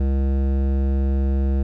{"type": "tone with hard clipping", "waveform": "sine", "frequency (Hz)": 67.6, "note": "C#2", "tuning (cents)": -43, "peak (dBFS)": -19, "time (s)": [0, 1.63], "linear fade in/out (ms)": 5, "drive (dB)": 14, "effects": []}